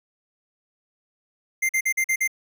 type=tone bursts; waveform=square; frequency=2093 Hz; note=C7; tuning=in tune; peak=-20 dBFS; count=6; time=1.62-2.277 s; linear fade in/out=10 ms; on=72 ms; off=45 ms; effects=none